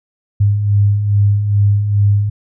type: beating tone pair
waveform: sine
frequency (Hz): 100 / 102.4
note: G2 / G#2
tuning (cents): +35 / -24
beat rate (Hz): 2.4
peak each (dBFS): -19 / -10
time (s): 0.4-2.3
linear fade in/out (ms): 10
effects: none